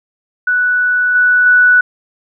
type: tone with level steps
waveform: sine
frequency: 1480 Hz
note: F#6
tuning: in tune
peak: -10 / -7 / -5 dBFS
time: 0.47-1.81 s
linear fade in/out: 5 ms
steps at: 1.15 / 1.46 s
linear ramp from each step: 2 ms
effects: none